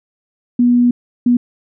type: tone bursts at uneven times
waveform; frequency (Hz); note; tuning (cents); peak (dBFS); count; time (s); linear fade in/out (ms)
sine; 243.1; B3; -27; -8; 2; 0.59-0.91 / 1.26-1.37; 5
effects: none